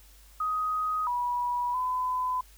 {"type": "tone with pitch steps", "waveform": "sine", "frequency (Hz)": [1254, 974, 1009], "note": ["D#6", "B5", "B5"], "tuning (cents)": [13, -24, 37], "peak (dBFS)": -26, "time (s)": [0.4, 2.41], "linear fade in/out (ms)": 5, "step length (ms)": 670, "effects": ["added 50 Hz sine -53 dBFS peak until 2.57 s", "white hiss -58 dBFS RMS until 2.57 s"]}